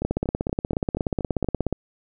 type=two click trains; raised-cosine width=2 ms; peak=-14 / -9 dBFS; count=7 / 29; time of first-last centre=0.02-1.445 / 0.05-1.727 s; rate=4.21 / 16.7 Hz; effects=none